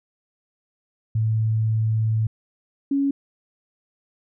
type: tone pair in turn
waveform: sine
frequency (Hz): 110.4 / 278.2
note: A2 / C#4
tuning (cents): +6 / +6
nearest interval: octave + major third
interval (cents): 1600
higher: second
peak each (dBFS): -18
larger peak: neither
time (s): 1.15-2.27 / 2.91-3.11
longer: first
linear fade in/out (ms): 5
effects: none